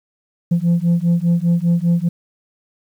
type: beating tone pair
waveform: sine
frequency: 168.9 / 173.9 Hz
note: E3 / F3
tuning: +42 / -7 cents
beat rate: 5 Hz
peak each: -14 dBFS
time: 0.51-2.09 s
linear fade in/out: 10 ms
effects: tanh soft clip ceiling -10 dBFS + 8-bit